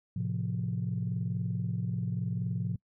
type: chord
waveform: sine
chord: F major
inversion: first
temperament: equal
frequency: 110 / 130.81 / 174.61 Hz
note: A2 / C3 / F3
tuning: 0 / 0 / 0 cents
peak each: -33 / -34 / -33 dBFS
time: 0.16-2.76 s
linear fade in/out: 5 ms
effects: noise-tail reverb RT60 0.1 s tail -26 dB re dry + tanh soft clip ceiling -22 dBFS